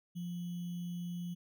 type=tone with sample-and-hold; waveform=sine; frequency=174.61 Hz; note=F3; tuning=in tune; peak=-37 dBFS; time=0.15-1.35 s; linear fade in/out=20 ms; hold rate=3150 Hz; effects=none